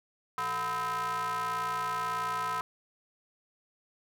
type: ring-modulated tone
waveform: square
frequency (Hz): 140.1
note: C#3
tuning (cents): +19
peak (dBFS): -28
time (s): 0.38-2.61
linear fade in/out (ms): 0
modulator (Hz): 1150
effects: none